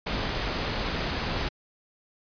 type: noise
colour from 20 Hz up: pink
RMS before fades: -29 dBFS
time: 0.06-1.49 s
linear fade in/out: 10 ms
effects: resampled to 11025 Hz